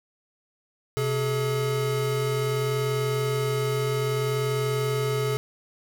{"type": "tone pair together", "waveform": "square", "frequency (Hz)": [128.7, 426.7], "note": ["C3", "G#4"], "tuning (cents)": [-28, 47], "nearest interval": "octave + major sixth", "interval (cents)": 2075, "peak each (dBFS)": -27, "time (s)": [0.97, 5.37], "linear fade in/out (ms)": 0, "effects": []}